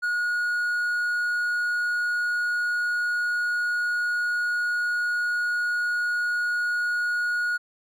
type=tone; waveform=triangle; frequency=1447 Hz; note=F#6; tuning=39 cents flat; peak=-21 dBFS; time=0.02-7.58 s; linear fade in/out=20 ms; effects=none